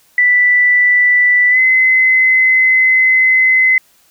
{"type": "tone with pitch glide", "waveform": "sine", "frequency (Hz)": [1975.5, 2043], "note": ["B6", "C7"], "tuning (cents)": [0, -42], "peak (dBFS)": -7, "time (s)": [0.18, 3.78], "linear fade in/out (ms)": 2, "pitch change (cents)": 58, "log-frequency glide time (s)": [1.5, 1.59], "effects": ["white hiss -52 dBFS RMS until 4.1 s"]}